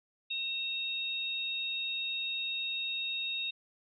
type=tone pair together; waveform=sine; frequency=2694 / 3730 Hz; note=E7 / A#7; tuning=+37 / 0 cents; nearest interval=tritone; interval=563 cents; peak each=-37 / -34 dBFS; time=0.3-3.51 s; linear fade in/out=10 ms; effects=none